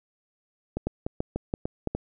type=two click trains; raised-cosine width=2 ms; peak=-13 / -15 dBFS; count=4 / 5; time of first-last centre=0.87-1.873 / 0.77-1.95 s; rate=2.99 / 3.39 Hz; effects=none